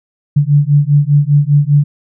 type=beating tone pair; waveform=sine; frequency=142.7 / 147.7 Hz; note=D3 / D3; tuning=-49 / +10 cents; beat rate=5 Hz; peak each=-10 dBFS; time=0.36-1.84 s; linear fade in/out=10 ms; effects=none